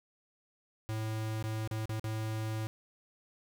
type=tone with dropouts; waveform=square; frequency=109.7 Hz; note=A2; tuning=5 cents flat; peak=-34 dBFS; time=0.89-2.67 s; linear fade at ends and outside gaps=0 ms; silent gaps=1.426-1.44 / 1.675-1.712 / 1.856-1.894 / 1.996-2.042 s; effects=none